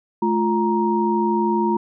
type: tone cluster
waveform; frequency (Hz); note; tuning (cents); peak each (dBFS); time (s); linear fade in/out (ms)
sine; 216.4 / 349.2 / 937; A3 / F4 / A#5; -29 / 0 / +9; -21; 0.22-1.77; 5
effects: none